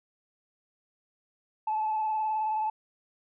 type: tone with vibrato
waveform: sine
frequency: 866 Hz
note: A5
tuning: 28 cents flat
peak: -25 dBFS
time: 1.67-2.7 s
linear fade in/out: 5 ms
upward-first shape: sine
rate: 19 Hz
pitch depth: 26 cents each way
effects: tanh soft clip ceiling -22 dBFS